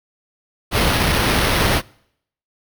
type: noise with sample-and-hold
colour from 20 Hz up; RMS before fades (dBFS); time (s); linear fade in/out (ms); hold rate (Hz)
pink; -17; 0.71-1.82; 50; 7350
effects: noise-tail reverb RT60 0.7 s tail -25 dB re dry